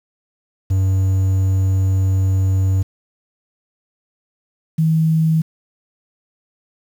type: tone pair in turn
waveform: triangle / sine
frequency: 95.2 / 160.11 Hz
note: F#2 / D#3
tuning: +50 / +50 cents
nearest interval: major sixth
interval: 900 cents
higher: second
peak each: -11 / -12 dBFS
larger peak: first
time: 0.7-2.83 / 4.78-5.42 s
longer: first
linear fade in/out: 10 ms
effects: 7-bit